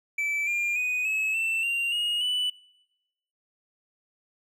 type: tone with pitch steps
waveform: triangle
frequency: 2316 / 2400 / 2488 / 2579 / 2673 / 2770 / 2871 / 2976 Hz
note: D7 / D7 / D#7 / E7 / E7 / F7 / F7 / F#7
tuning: -25 / +37 / -1 / -39 / +23 / -15 / +47 / +9 cents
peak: -23 dBFS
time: 0.18-2.5 s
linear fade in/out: 5 ms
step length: 290 ms
effects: noise-tail reverb RT60 1.0 s tail -24 dB re dry